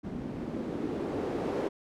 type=noise with low-pass filter sweep; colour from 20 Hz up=blue; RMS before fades=-34 dBFS; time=0.03-1.69 s; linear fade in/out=20 ms; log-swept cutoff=220 to 440 Hz; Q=2; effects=none